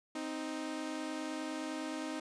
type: tone pair together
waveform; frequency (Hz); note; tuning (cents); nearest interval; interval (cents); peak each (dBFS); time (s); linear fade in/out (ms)
sawtooth; 261.6 / 311.3; C4 / D#4; 0 / +1; minor third; 301; -38 / -35; 0.15-2.2; 5
effects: resampled to 22050 Hz